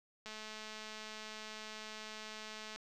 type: click train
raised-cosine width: 0.2 ms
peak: -30 dBFS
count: 541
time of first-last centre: 0.26-2.76 s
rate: 216 Hz
effects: none